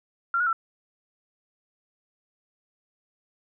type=tone with pitch steps; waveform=sine; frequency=1378 / 1453 / 1340 Hz; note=F6 / F#6 / E6; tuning=-24 / -32 / +28 cents; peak=-21 dBFS; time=0.34-0.529 s; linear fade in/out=2 ms; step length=63 ms; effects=none